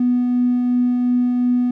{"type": "tone with tremolo", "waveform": "triangle", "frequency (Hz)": 246.4, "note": "B3", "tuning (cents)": -4, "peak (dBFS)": -9, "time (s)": [0, 1.71], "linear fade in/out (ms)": 5, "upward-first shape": "triangle", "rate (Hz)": 2.8, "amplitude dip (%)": 40, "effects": ["tanh soft clip ceiling -11 dBFS"]}